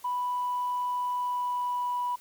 sine tone with pitch glide, 987.8 to 981 Hz, B5 to B5, 0 to -12 cents, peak -26 dBFS, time 0.04-2.16 s, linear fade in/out 10 ms, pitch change -12 cents, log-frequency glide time 1.1-2.04 s, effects tanh soft clip ceiling -23 dBFS + white hiss -55 dBFS RMS until 2.2 s

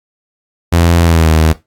sawtooth tone with pitch glide, 85 to 79.31 Hz, F2 to D#2, -46 to +34 cents, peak -3 dBFS, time 0.72-1.53 s, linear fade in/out 10 ms, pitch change -120 cents, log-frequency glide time 1.03-1.3 s, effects noise-tail reverb RT60 0.2 s tail -17 dB re dry + AAC 64 kbps

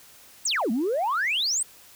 sine exponential two-way sweep, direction down then up, 8870 to 207.7 to 8870 Hz, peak -21 dBFS, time 0.45-1.63 s, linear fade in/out 5 ms, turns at 0.71 s, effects tanh soft clip ceiling -19 dBFS + white hiss -51 dBFS RMS until 1.95 s

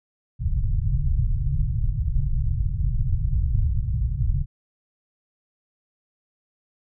pink low-pass noise, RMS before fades -22 dBFS, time 0.39-4.46 s, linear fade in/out 50 ms, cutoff 140 Hz, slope 48 dB/octave, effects none

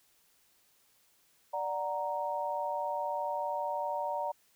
sine chord, D augmented, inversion none, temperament equal, 587.3 / 740 / 932.3 Hz, D5 / F#5 / A#5, 0 / 0 / 0 cents, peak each -36 / -38 / -34 dBFS, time 1.53-4.32 s, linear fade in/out 10 ms, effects white hiss -68 dBFS RMS until 4.55 s

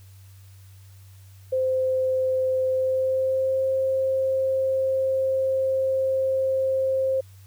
sine tone with pitch glide, 519 to 529 Hz, C5 to C5, -14 to +19 cents, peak -20 dBFS, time 1.52-7.21 s, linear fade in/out 10 ms, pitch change +33 cents, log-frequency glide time 2.7-3.65 s, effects added 96 Hz sine -45 dBFS peak until 7.46 s + white hiss -58 dBFS RMS until 7.46 s

